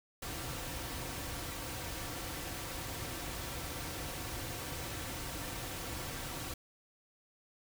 pink noise with comb filter, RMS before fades -41 dBFS, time 0.22-6.54 s, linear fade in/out 5 ms, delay 4.8 ms, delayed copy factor -0.5, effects none

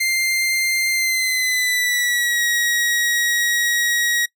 sawtooth tone with pitch glide, 2097 to 1900.9 Hz, C7 to A#6, +3 to +33 cents, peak -14 dBFS, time 0-4.26 s, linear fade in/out 10 ms, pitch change -170 cents, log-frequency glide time 0.92-2.43 s, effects noise-tail reverb RT60 0.1 s tail -21 dB re dry

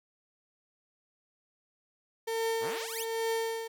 35% pulse tone with tremolo, 452.9 Hz, A#4, 50 cents flat, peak -26 dBFS, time 2.27-3.68 s, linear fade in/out 10 ms, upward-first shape triangle, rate 1.2 Hz, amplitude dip 80%
5% pulse exponential sweep, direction up, 87.3 to 4466 Hz, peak -26 dBFS, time 2.6-3.06 s, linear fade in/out 50 ms
effects none

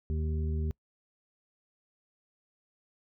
harmonic tone, 77.78 Hz, D#2, in tune, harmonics 1 / 2 / 3 / 5, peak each -29 / -38 / -41 / -43 dBFS, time 0.1-0.71 s, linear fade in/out 0 ms, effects noise-tail reverb RT60 0.1 s tail -26 dB re dry

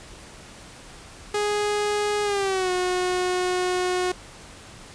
sawtooth tone with pitch glide, 415.3 to 363.6 Hz, G#4 to F#4, 0 to -30 cents, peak -18 dBFS, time 1.34-4.12 s, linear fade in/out 5 ms, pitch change -230 cents, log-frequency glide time 2.23-2.71 s, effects pink hiss -44 dBFS RMS until 4.94 s + resampled to 22050 Hz

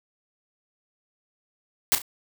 white noise with echo, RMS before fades -19 dBFS, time 1.92-1.95 s, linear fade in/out 0 ms, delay 34 ms, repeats 2, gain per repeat -10 dB, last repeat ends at 2.018 s, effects none

